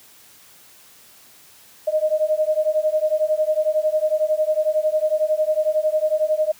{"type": "beating tone pair", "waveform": "sine", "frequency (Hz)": [613, 624], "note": ["D#5", "D#5"], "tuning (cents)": [-26, 5], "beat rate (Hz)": 11, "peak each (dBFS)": -20, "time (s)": [1.87, 6.52], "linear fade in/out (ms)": 10, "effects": ["white hiss -49 dBFS RMS until 6.59 s", "high-pass 60 Hz 12 dB/octave"]}